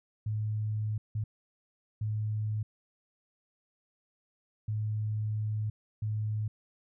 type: tone bursts at uneven times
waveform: sine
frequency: 107.3 Hz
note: A2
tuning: 43 cents flat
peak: -29 dBFS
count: 5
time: 0.26-0.98 / 1.15-1.24 / 2.01-2.63 / 4.68-5.7 / 6.02-6.48 s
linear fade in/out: 5 ms
effects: none